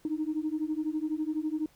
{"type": "beating tone pair", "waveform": "sine", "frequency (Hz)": [303.8, 315.8], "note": ["D#4", "D#4"], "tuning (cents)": [-41, 26], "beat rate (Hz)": 12, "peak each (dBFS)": -31, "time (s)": [0.05, 1.66], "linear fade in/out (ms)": 2, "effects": ["tanh soft clip ceiling -22 dBFS", "pink hiss -63 dBFS RMS until 1.75 s"]}